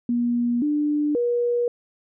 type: tone with pitch steps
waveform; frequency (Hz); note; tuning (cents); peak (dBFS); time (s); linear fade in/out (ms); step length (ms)
sine; 239.6 / 296.5 / 480.4; A#3 / D4 / B4; +48 / +17 / -48; -19; 0.09-1.68; 2; 530
effects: none